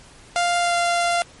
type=tone with pitch glide; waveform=sawtooth; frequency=698.5 to 692.9 Hz; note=F5 to F5; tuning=0 to -14 cents; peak=-14 dBFS; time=0.36-1.22 s; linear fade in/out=0 ms; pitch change=-14 cents; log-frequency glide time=0.59-0.75 s; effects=pink hiss -47 dBFS RMS until 1.4 s + MP3 48 kbps